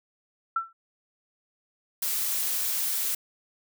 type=tone with exponential decay; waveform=sine; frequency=1342 Hz; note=E6; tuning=31 cents sharp; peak=-20 dBFS; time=0.56-0.73 s; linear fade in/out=5 ms; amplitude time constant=35 ms
type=noise; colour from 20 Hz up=blue; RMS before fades=-28 dBFS; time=2.02-3.15 s; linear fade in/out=5 ms
effects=none